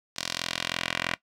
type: tone with band-pass filter sweep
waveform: 10% pulse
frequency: 43.03 Hz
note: F1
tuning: 25 cents flat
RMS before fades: -32 dBFS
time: 0.16-1.15 s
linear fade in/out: 10 ms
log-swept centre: 4900 to 2300 Hz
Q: 1.4
effects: noise-tail reverb RT60 0.1 s tail -18 dB re dry